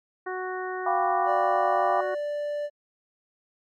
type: harmonic tone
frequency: 370 Hz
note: F#4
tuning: in tune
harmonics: 1 / 2 / 3 / 4 / 5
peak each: -32 / -35 / -37 / -38 / -39 dBFS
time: 0.26-2.15 s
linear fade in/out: 10 ms
type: chord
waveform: sine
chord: G dominant seventh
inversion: third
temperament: equal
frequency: 698.5 / 784 / 987.8 / 1174.7 Hz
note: F5 / G5 / B5 / D6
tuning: 0 / 0 / 0 / 0 cents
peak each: -25 / -27 / -30 / -29 dBFS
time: 0.86-2.01 s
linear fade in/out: 5 ms
type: tone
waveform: triangle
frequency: 587.3 Hz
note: D5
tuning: in tune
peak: -25 dBFS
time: 1.25-2.7 s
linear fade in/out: 50 ms
effects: MP3 64 kbps